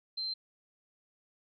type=tone; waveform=sine; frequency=4124 Hz; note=C8; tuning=26 cents flat; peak=-33 dBFS; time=0.17-0.34 s; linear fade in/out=10 ms; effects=none